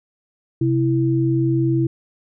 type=tone pair together; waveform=sine; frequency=131 / 329.8 Hz; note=C3 / E4; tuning=+2 / +1 cents; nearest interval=octave + major third; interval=1599 cents; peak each=-18 dBFS; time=0.61-1.87 s; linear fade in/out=5 ms; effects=none